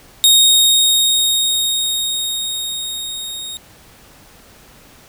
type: tone with level ramp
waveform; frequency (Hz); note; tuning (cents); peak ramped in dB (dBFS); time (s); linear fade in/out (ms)
sawtooth; 3729; A#7; 0; -4 to -23; 0.24-3.57; 0
effects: pink hiss -45 dBFS RMS until 5.08 s